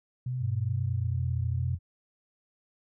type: tone with vibrato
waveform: sine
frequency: 123.5 Hz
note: B2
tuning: in tune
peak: -29 dBFS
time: 0.26-1.75 s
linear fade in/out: 5 ms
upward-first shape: sine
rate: 2.3 Hz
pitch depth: 51 cents each way
type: tone with pitch glide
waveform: sine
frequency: 99 to 88.2 Hz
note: G2 to F2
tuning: +18 to +18 cents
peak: -29 dBFS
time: 0.39-1.79 s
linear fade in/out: 50 ms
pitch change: -200 cents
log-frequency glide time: 0.68-1.25 s
effects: none